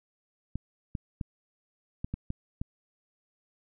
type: clicks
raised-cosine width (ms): 5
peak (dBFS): -20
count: 7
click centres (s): 0.556 / 0.952 / 1.212 / 2.045 / 2.14 / 2.304 / 2.615
effects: none